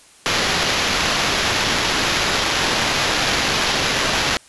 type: noise with sample-and-hold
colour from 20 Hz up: white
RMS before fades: -19 dBFS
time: 0.26-4.37 s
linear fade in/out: 0 ms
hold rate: 8820 Hz
effects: white hiss -48 dBFS RMS until 4.48 s + resampled to 24000 Hz